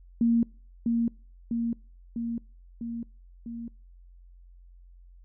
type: tone with echo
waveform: sine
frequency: 232.6 Hz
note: A#3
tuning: 4 cents flat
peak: -19 dBFS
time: 0.21-0.43 s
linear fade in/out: 2 ms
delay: 650 ms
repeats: 5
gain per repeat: -3 dB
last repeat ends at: 3.68 s
effects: noise-tail reverb RT60 0.4 s tail -26 dB re dry + added 44 Hz sine -49 dBFS peak until 5.24 s